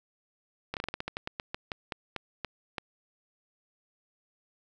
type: slowing click train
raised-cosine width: 0.3 ms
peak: -17 dBFS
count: 17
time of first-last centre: 0.74-2.782 s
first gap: 28 ms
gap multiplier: 1.18
effects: none